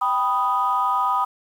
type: chord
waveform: sine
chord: G augmented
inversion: none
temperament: equal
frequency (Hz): 784 / 987.8 / 1244.5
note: G5 / B5 / D#6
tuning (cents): 0 / 0 / 0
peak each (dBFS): -25 / -21 / -21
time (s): 0.01-1.25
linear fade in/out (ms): 10
effects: tanh soft clip ceiling -10 dBFS + 8-bit